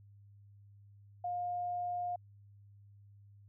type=tone; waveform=sine; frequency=710 Hz; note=F5; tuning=28 cents sharp; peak=-34 dBFS; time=1.24-2.16 s; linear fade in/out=5 ms; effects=added 101 Hz sine -56 dBFS peak until 3.48 s